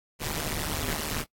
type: noise with amplitude modulation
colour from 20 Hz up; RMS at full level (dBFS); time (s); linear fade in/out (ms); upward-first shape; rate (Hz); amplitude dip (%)
pink; -27; 0.19-1.25; 50; sine; 152; 95
effects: noise-tail reverb RT60 0.1 s tail -21 dB re dry + AAC 64 kbps